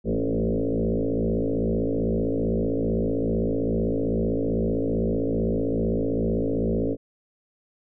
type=tone with frequency modulation; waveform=sine; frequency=110 Hz; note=A2; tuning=in tune; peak=-21 dBFS; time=0.04-6.97 s; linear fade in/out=50 ms; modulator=55.6 Hz; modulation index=7.6; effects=none